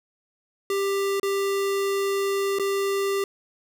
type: tone with dropouts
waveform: square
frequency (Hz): 395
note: G4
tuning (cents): +13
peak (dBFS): -23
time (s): 0.7-3.24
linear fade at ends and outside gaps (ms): 2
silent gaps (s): 1.198-1.23 / 2.587-2.596
effects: none